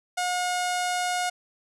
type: tone with low-pass filter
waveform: sawtooth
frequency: 720 Hz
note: F#5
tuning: 47 cents flat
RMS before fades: -27 dBFS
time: 0.17-1.3 s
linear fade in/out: 10 ms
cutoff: 8700 Hz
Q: 1.5
effects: none